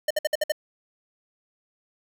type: tone bursts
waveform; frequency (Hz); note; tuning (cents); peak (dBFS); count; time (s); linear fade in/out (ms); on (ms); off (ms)
square; 607; D#5; -43; -21; 6; 0.08-0.521; 5; 26; 57
effects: none